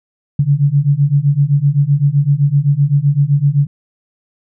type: beating tone pair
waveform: sine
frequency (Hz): 138.59 / 146.39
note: C#3 / D3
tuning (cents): 0 / -5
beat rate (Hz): 7.8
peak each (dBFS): -13 / -12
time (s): 0.39-3.67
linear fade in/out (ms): 5
effects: none